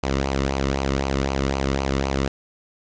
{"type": "tone with flanger", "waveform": "sawtooth", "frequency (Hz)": 67.9, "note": "C#2", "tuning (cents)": -35, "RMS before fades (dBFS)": -23, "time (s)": [0.03, 2.28], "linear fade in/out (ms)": 5, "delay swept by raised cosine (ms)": [0.55, 1.27], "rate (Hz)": 3.9, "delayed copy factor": -0.65, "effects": ["resampled to 16000 Hz", "8-bit"]}